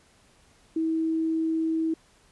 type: tone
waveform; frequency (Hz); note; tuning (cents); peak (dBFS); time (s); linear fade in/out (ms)
sine; 322.6; E4; -37; -23; 0.76-1.94; 5
effects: pink hiss -60 dBFS RMS until 2.31 s + resampled to 24000 Hz